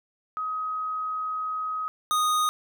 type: tone pair in turn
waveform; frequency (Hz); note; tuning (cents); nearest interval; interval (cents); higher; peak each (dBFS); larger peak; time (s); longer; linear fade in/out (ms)
sine / square; 1263 / 1239.9; D#6 / D#6; +26 / -6; unison; 32; first; -27 / -22; second; 0.37-1.88 / 2.11-2.49; first; 0
effects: none